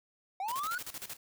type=linear sweep; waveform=triangle; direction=up; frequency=735 to 1500 Hz; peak=-31 dBFS; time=0.4-0.78 s; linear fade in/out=2 ms
type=noise with tremolo; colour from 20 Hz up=white; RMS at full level=-41 dBFS; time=0.48-1.17 s; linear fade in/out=5 ms; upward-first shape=square; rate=13 Hz; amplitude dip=80%
effects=none